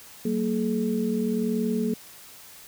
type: tone cluster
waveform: sine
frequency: 188.5 / 229.5 / 427 Hz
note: F#3 / A#3 / G#4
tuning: +32 / -27 / +48 cents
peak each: -29 / -25 / -29 dBFS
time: 0.25-1.94 s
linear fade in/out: 5 ms
effects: white hiss -47 dBFS RMS until 2.67 s